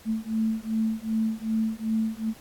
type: beating tone pair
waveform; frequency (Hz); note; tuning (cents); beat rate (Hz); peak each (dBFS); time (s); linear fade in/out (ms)
sine; 220 / 222.6; A3 / A3; 0 / +20; 2.6; -27; 0.05-2.34; 50
effects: pink hiss -51 dBFS RMS until 2.4 s + AAC 64 kbps